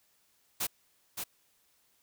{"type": "noise with echo", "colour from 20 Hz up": "white", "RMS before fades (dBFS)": -32, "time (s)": [0.6, 0.67], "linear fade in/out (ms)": 10, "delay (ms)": 570, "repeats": 1, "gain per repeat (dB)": -5, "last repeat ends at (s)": 1.24, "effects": ["white hiss -70 dBFS RMS until 2.02 s"]}